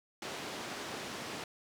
pink band-pass noise, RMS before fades -42 dBFS, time 0.22-1.44 s, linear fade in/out 2 ms, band 210 to 6300 Hz, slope 12 dB/octave, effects none

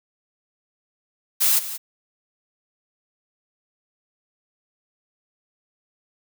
blue noise with echo, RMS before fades -18 dBFS, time 1.4-1.6 s, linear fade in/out 20 ms, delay 180 ms, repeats 1, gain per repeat -13 dB, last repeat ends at 1.78 s, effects none

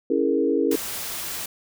sine chord, A# half-diminished seventh, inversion first, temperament equal, 277.2 / 329.6 / 415.3 / 466.2 Hz, C#4 / E4 / G#4 / A#4, 0 / 0 / 0 / 0 cents, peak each -24 dBFS, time 0.1-0.76 s, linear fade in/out 5 ms
white noise, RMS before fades -31 dBFS, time 0.71-1.46 s, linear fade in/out 5 ms
effects none

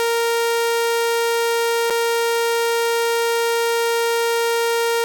sawtooth tone with dropouts, 464.9 Hz, A#4, 5 cents flat, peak -13 dBFS, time 0-5.04 s, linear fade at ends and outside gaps 0 ms, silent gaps 1.899-1.905 s, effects none

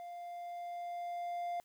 triangle tone with level ramp, 698.5 Hz, F5, in tune, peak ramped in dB -42 to -33 dBFS, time 0-1.6 s, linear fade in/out 0 ms, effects white hiss -72 dBFS RMS until 1.64 s

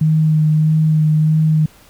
sine tone with vibrato, 155.56 Hz, D#3, in tune, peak -10 dBFS, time 0.01-1.66 s, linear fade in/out 5 ms, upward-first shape sine, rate 1.6 Hz, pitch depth 16 cents each way, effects pink hiss -47 dBFS RMS until 1.89 s

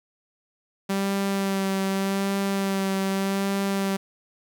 sawtooth tone with vibrato, 195.1 Hz, G3, 8 cents flat, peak -19 dBFS, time 0.89-3.97 s, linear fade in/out 10 ms, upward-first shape sine, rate 0.84 Hz, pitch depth 18 cents each way, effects 9-bit

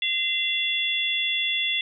sine tone cluster, 2063 / 2743 / 3429 Hz, C7 / F7 / A7, -25 / -32 / -45 cents, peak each -29 / -27 / -25 dBFS, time 0.02-1.81 s, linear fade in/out 2 ms, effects none

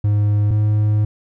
triangle tone pair in turn, 103.83 / 105.77 Hz, G#2 / G#2, 0 / +32 cents, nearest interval unison, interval 32 cents, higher second, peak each -11 dBFS, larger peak neither, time 0.04-0.51 / 0.51-1.05 s, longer second, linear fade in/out 5 ms, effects none

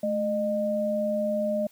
sine tone pair together, 215.6 / 610.2 Hz, A3 / D#5, -35 / -34 cents, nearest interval octave + tritone, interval 1801 cents, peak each -29 / -25 dBFS, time 0.03-1.67 s, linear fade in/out 5 ms, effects white hiss -59 dBFS RMS until 1.71 s

